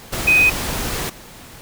sine tone in noise, 2505 Hz, D#7, 11 cents sharp, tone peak -10 dBFS, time 0.27-0.5 s, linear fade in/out 10 ms, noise pink, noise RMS -24 dBFS, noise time 0.12-1.1 s, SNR +11 dB, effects pink hiss -40 dBFS RMS until 1.61 s

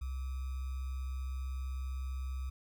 sine tone with sample-and-hold, 65.41 Hz, C2, in tune, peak -35 dBFS, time 0.01-2.5 s, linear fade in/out 10 ms, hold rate 1225 Hz, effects none

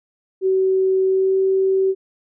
sine tone with pitch glide, 379.2 to 382.9 Hz, F#4 to G4, +43 to -41 cents, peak -14 dBFS, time 0.41-1.95 s, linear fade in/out 50 ms, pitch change +16 cents, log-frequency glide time 1.04-1.38 s, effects none

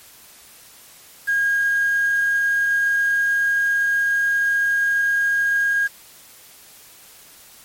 sine tone with quantisation, 1629 Hz, G#6, 34 cents flat, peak -16 dBFS, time 1.27-5.88 s, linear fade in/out 20 ms, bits 6, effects white hiss -46 dBFS RMS until 7.64 s + MP3 64 kbps

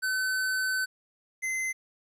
square tone pair in turn, 1521 / 2060 Hz, F#6 / C7, +47 / -28 cents, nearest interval perfect fourth, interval 525 cents, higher second, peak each -27 / -29 dBFS, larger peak first, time 0.02-0.86 / 1.42-1.73 s, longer first, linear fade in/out 20 ms, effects resampled to 32000 Hz + 11-bit

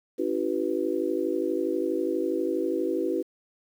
sine chord, C# half-diminished seventh, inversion none, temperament equal with one note detuned, 277.2 / 329.6 / 381.9 / 493.9 Hz, C#4 / E4 / G4 / B4, 0 / 0 / -45 / 0 cents, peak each -33 / -28 / -29 / -31 dBFS, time 0.18-3.23 s, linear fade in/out 20 ms, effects 9-bit

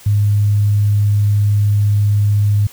sine tone, 103.1 Hz, G#2, 12 cents flat, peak -10 dBFS, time 0.06-2.67 s, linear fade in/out 5 ms, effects white hiss -41 dBFS RMS until 2.72 s

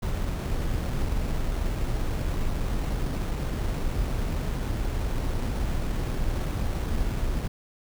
brown noise with sample-and-hold, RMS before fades -27 dBFS, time 0.02-7.48 s, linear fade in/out 10 ms, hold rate 4900 Hz, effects none

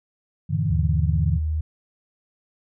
sine chord, E half-diminished seventh, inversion first, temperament just, 98.89 / 118.67 / 148.33 / 164.81 Hz, G2 / Bb2 / D3 / E3, +16 / +31 / +18 / 0 cents, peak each -25 / -28 / -24 / -26 dBFS, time 0.49-1.39 s, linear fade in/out 20 ms
sine tone, 77.78 Hz, D#2, in tune, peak -21 dBFS, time 0.7-1.61 s, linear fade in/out 5 ms
effects none

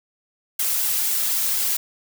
blue noise with flanger, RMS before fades -22 dBFS, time 0.59-1.77 s, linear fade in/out 5 ms, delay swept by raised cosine 1.6 to 2.8 ms, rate 4 Hz, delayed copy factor -0.6, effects none

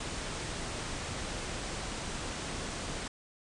pink low-pass noise, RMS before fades -38 dBFS, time 0-3.08 s, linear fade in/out 5 ms, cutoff 9400 Hz, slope 96 dB/octave, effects none

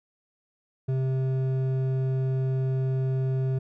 sine tone with hard clipping, 131.6 Hz, C3, 10 cents sharp, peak -25 dBFS, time 0.88-3.59 s, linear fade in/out 10 ms, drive 8 dB, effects none

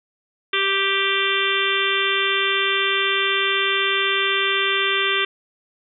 harmonic tone, 392 Hz, G4, in tune, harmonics 1 / 3 / 4 / 5 / 6 / 7 / 8 / 9, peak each -26 / -26 / -26 / -26 / -26 / -26 / -26 / -26 dBFS, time 0.53-5.25 s, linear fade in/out 5 ms, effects none

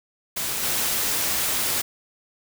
white noise with level steps, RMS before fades -27 / -24 dBFS, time 0.36-1.82 s, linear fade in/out 10 ms, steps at 0.63 s, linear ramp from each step 5 ms, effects none

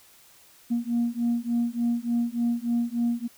sine beating tone pair, 234.8 / 238.2 Hz, A#3 / A#3, +13 / +38 cents, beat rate 3.4 Hz, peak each -25 dBFS, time 0.7-3.28 s, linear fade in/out 20 ms, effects tanh soft clip ceiling -18 dBFS + white hiss -55 dBFS RMS until 3.37 s

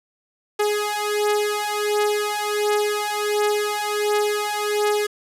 sawtooth beating tone pair, 416.8 / 418.2 Hz, G#4 / G#4, +6 / +12 cents, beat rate 1.4 Hz, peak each -19 dBFS, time 0.59-5.07 s, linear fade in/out 10 ms, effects resampled to 32000 Hz + 7-bit

